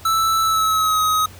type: tone with pitch glide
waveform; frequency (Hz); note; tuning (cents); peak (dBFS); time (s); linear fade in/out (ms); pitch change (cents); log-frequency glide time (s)
square; 1318.5 to 1264.1; E6 to D#6; 0 to +27; -16; 0.05-1.26; 5; -73; 0.43-1.01
effects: added 91 Hz sine -41 dBFS peak until 1.39 s + pink hiss -43 dBFS RMS until 1.39 s